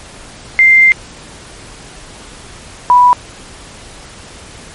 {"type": "tone pair in turn", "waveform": "sine", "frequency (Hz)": [2093, 985.1], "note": ["C7", "B5"], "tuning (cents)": [0, -5], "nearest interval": "octave + minor second", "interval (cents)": 1305, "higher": "first", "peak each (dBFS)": -3, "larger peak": "neither", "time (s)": [[0.59, 0.92], [2.9, 3.13]], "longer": "first", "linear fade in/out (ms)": 0, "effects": ["pink hiss -34 dBFS RMS until 4.74 s", "MP3 48 kbps"]}